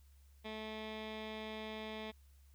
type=tone with low-pass filter; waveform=15% pulse; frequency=217.4 Hz; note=A3; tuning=21 cents flat; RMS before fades=-45 dBFS; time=0.44-2.12 s; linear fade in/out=20 ms; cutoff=3200 Hz; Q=3.3; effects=added 69 Hz sine -60 dBFS peak until 2.54 s + white hiss -74 dBFS RMS until 2.54 s